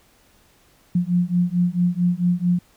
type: beating tone pair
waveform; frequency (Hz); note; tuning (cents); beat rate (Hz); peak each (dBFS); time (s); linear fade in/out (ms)
sine; 174.61 / 179.11; F3 / F3; 0 / +44; 4.5; -20 / -20; 0.95-2.59; 5
effects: pink hiss -57 dBFS RMS until 2.76 s